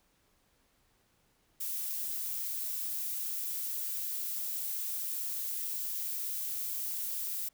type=noise; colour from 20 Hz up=violet; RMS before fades=-36 dBFS; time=1.6-7.49 s; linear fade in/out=10 ms; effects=pink hiss -71 dBFS RMS until 7.53 s